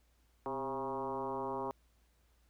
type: tone with frequency modulation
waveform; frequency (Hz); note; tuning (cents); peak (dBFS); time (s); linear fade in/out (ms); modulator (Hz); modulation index
sine; 675; E5; +41; -35; 0.46-1.71; 0; 138; 3
effects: added 58 Hz sine -68 dBFS peak until 2.49 s + pink hiss -75 dBFS RMS until 2.49 s